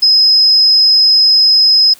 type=tone; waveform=sine; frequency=5090 Hz; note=D#8; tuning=39 cents sharp; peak=-5 dBFS; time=0.02-1.94 s; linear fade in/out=10 ms; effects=white hiss -41 dBFS RMS until 1.99 s